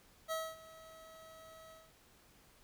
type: tone with ADSR envelope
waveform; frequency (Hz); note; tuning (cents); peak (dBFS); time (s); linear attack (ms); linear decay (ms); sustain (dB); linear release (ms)
25% pulse; 644; E5; -41; -31; 0.28-1.93; 36; 240; -19; 220
effects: pink hiss -65 dBFS RMS until 2.63 s